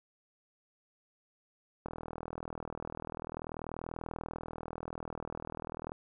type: click train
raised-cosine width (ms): 1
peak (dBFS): -25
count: 165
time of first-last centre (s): 1.86-5.919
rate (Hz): 40.4
effects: none